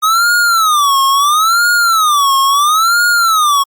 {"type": "tone with vibrato", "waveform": "square", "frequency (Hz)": 1244.5, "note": "D#6", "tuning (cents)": 0, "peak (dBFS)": -9, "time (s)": [0.02, 3.64], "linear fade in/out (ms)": 20, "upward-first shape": "sine", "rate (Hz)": 0.74, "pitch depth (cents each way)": 240, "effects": ["Opus 48 kbps"]}